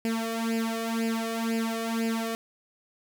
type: tone with flanger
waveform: sawtooth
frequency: 226.8 Hz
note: A#3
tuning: 47 cents flat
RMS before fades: -29 dBFS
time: 0.05-2.35 s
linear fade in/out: 0 ms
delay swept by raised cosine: 0.4 to 1.7 ms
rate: 2 Hz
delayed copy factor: +0.85
effects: 10-bit